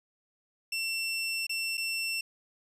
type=tone with dropouts; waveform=25% pulse; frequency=2700 Hz; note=E7; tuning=41 cents sharp; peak=-26 dBFS; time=0.72-2.21 s; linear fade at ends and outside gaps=5 ms; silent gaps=1.468-1.494 / 1.772-1.777 s; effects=resampled to 32000 Hz